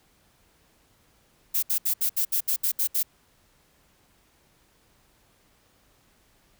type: noise bursts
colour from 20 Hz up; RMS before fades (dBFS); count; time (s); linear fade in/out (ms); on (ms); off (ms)
violet; -24; 10; 1.54-3.031; 10; 87; 69
effects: pink hiss -63 dBFS RMS until 6.59 s